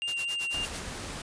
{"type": "tone with vibrato", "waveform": "triangle", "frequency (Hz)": 2785, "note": "F7", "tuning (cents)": -5, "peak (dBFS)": -28, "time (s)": [0.02, 0.65], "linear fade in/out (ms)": 0, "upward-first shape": "sine", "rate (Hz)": 4, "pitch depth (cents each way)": 13}
{"type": "noise with tremolo", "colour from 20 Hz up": "white", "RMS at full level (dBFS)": -37, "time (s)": [0.07, 0.81], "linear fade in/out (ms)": 10, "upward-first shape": "sine", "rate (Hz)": 9, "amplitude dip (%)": 100}
{"type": "noise", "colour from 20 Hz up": "pink", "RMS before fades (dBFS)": -38, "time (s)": [0.54, 1.22], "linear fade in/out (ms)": 5}
{"effects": ["resampled to 22050 Hz"]}